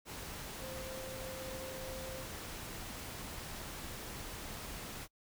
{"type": "tone in noise", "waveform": "sine", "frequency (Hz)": 523.3, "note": "C5", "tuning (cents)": 0, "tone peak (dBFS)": -45, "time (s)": [0.59, 2.25], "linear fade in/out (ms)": 50, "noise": "pink", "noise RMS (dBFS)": -45, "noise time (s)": [0.05, 5.08], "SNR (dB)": -3, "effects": ["noise-tail reverb RT60 0.1 s tail -26 dB re dry"]}